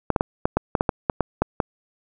clicks, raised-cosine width 1 ms, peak -4 dBFS, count 12, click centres 0.103 / 0.162 / 0.209 / 0.455 / 0.57 / 0.752 / 0.809 / 0.892 / 1.098 / 1.207 / 1.42 / 1.602 s, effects none

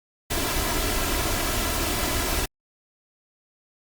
pink noise with comb filter, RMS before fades -25 dBFS, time 0.3-2.46 s, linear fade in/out 10 ms, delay 3 ms, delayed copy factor +0.55, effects Opus 48 kbps

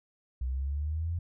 sine exponential sweep, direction up, 61.74 to 87.31 Hz, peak -29 dBFS, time 0.41-1.19 s, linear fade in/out 5 ms, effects none

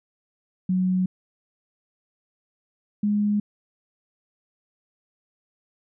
sine tone pair in turn, 184.7 / 207.3 Hz, F#3 / G#3, -3 / -3 cents, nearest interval major second, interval 200 cents, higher second, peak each -19 dBFS, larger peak neither, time 0.69-1.06 / 3.03-3.4 s, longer neither, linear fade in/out 5 ms, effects none

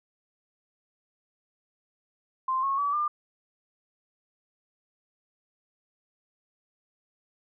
sine tone with pitch steps, 1045 / 1093.8 / 1144.9 / 1198.3 Hz, C6 / C#6 / D6 / D6, -2 / -23 / -44 / +34 cents, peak -24 dBFS, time 2.48-3.08 s, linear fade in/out 5 ms, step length 150 ms, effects none

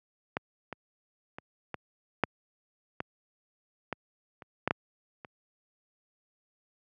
clicks, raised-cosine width 0.5 ms, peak -14 / -22 / -25 / -19 / -8 / -17 / -17 / -30 / -11 / -10 / -28 dBFS, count 11, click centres 0.369 / 0.727 / 1.385 / 1.743 / 2.237 / 3.004 / 3.927 / 4.422 / 4.676 / 4.709 / 5.248 s, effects high-pass 100 Hz 12 dB/octave

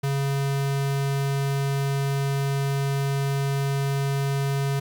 square tone, 138.59 Hz, C#3, in tune, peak -23 dBFS, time 0.03-4.8 s, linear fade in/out 10 ms, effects 10-bit

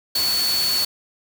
sine tone in noise, 4435 Hz, C#8, in tune, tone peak -19 dBFS, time 0.15-0.85 s, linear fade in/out 5 ms, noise white, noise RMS -26 dBFS, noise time 0.15-0.85 s, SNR +4 dB, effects none

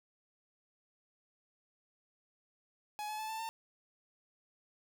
45% pulse tone with pitch steps, 841 / 855.2 / 869.7 / 884.3 / 899.3 Hz, G#5 / A5 / A5 / A5 / A5, +22 / -49 / -20 / +8 / +38 cents, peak -38 dBFS, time 2.99-3.49 s, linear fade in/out 0 ms, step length 100 ms, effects none

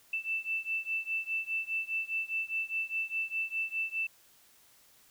sine beating tone pair, 2653 / 2657.9 Hz, E7 / E7, +10 / +14 cents, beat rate 4.9 Hz, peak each -34 / -35 dBFS, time 0.13-4.07 s, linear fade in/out 5 ms, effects white hiss -62 dBFS RMS until 5.1 s

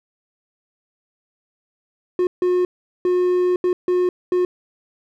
triangle tone bursts at uneven times, 360.7 Hz, F#4, 44 cents flat, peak -13 dBFS, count 6, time 2.19-2.27 / 2.42-2.65 / 3.05-3.56 / 3.64-3.73 / 3.88-4.09 / 4.32-4.45 s, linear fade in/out 2 ms, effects none

